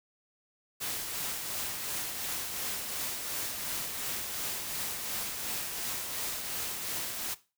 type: noise with tremolo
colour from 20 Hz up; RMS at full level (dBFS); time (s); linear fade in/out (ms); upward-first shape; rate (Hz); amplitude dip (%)
white; -34; 0.8-7.35; 20; triangle; 2.8; 40
effects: noise-tail reverb RT60 0.3 s tail -17 dB re dry